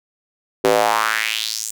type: tone with high-pass filter sweep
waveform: square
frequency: 55 Hz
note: A1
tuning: in tune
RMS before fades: -19 dBFS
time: 0.64-1.71 s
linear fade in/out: 5 ms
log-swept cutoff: 400 to 7900 Hz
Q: 3.1
effects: none